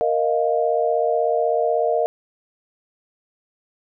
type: chord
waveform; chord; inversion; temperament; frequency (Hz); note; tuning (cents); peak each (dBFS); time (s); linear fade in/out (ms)
sine; Bb suspended fourth; none; equal; 466.2 / 622.3 / 698.5; Bb4 / Eb5 / F5; 0 / 0 / 0; -21 / -21 / -22; 0.01-2.06; 0
effects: none